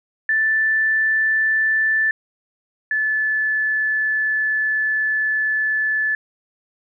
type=tone pair in turn; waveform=sine; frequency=1760 / 1735.8 Hz; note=A6 / A6; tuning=0 / -24 cents; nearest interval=unison; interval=24 cents; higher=first; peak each=-15 / -17 dBFS; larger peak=first; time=0.29-2.11 / 2.91-6.15 s; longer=second; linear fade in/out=2 ms; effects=none